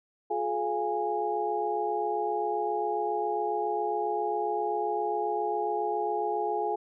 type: tone cluster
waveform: sine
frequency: 358.1 / 425.5 / 698 / 825 Hz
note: F4 / G#4 / F5 / G#5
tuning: +43 / +42 / -1 / -12 cents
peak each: -35 / -31 / -35 / -30 dBFS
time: 0.3-6.76 s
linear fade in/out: 10 ms
effects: none